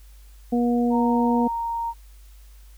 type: harmonic tone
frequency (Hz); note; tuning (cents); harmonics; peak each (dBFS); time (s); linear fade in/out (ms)
240; B3; -49; 1 / 2 / 3; -19 / -26 / -29; 0.52-1.48; 10
type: tone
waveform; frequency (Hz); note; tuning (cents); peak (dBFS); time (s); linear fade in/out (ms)
sine; 928; A#5; -8; -24; 0.9-1.94; 50
effects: added 50 Hz sine -44 dBFS peak until 2.77 s + white hiss -58 dBFS RMS until 2.77 s